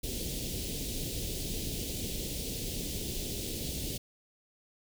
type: band-stop noise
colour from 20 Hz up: pink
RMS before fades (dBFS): -36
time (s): 0.03-3.98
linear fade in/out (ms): 10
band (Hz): 490 to 3000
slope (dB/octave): 24
effects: none